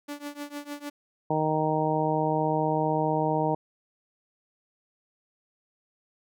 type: tone with tremolo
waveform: sawtooth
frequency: 290.2 Hz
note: D4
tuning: 21 cents flat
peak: -28 dBFS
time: 0.08-0.9 s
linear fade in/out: 10 ms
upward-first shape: triangle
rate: 6.6 Hz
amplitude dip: 95%
type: harmonic tone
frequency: 155.56 Hz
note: D#3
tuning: in tune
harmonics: 1 / 2 / 3 / 4 / 5 / 6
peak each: -30 / -30 / -30 / -30 / -30 / -30 dBFS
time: 1.3-3.55 s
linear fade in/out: 5 ms
effects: none